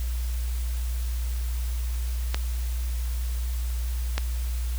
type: clicks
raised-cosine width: 0.2 ms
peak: -9 dBFS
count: 2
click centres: 2.345 / 4.18 s
effects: added 60 Hz sine -25 dBFS peak until 4.78 s + white hiss -43 dBFS RMS until 4.78 s